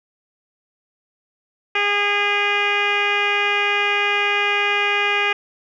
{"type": "tone with low-pass filter", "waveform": "10% pulse", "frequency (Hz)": 408.8, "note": "G#4", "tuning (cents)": -27, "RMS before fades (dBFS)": -19, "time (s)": [1.75, 5.33], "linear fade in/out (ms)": 5, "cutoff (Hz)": 2600, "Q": 3.6, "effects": []}